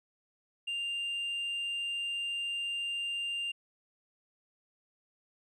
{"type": "tone with tanh clipping", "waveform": "sine", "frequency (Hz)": 2794, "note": "F7", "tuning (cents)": 0, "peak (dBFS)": -33, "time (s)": [0.67, 3.52], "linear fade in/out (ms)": 10, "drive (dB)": 2, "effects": []}